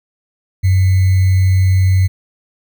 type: tone with sample-and-hold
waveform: sine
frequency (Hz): 93.9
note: F#2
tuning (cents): +26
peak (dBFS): -8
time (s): 0.63-2.08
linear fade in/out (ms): 20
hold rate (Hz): 2100
effects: none